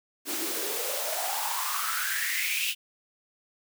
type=noise with high-pass filter sweep; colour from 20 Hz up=white; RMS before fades=-30 dBFS; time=0.25-2.75 s; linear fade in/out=50 ms; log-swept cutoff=280 to 2900 Hz; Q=7.7; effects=none